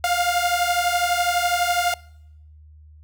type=beating tone pair; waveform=sawtooth; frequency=698.5 / 710.5 Hz; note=F5 / F5; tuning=0 / +30 cents; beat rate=12 Hz; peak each=-18 dBFS; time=0.04-1.94 s; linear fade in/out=2 ms; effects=noise-tail reverb RT60 0.8 s tail -24 dB re dry + added 76 Hz sine -44 dBFS peak until 3.03 s